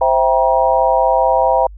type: chord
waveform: sine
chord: C dominant seventh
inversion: none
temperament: equal with one note detuned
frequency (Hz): 523.3 / 659.3 / 784 / 951.4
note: C5 / E5 / G5 / Bb5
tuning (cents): 0 / 0 / 0 / +35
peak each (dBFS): -16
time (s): 0.01-1.67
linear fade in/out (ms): 5
effects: added 50 Hz sine -32 dBFS peak until 1.77 s